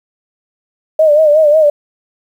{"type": "tone with vibrato", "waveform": "sine", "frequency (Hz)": 610, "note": "D#5", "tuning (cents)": -34, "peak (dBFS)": -5, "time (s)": [0.99, 1.7], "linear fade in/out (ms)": 5, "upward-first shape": "sine", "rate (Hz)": 5.5, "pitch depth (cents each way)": 78, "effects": ["7-bit"]}